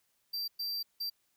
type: tone bursts at uneven times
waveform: square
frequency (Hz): 4699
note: D8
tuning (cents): 0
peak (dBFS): -34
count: 3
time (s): 0.33-0.48 / 0.59-0.83 / 1-1.1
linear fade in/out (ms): 10
effects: white hiss -75 dBFS RMS until 1.36 s